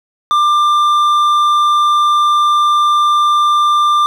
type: tone with hard clipping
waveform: sine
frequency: 1190 Hz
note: D6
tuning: 22 cents sharp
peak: -10 dBFS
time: 0.31-4.06 s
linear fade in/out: 0 ms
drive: 6 dB
effects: none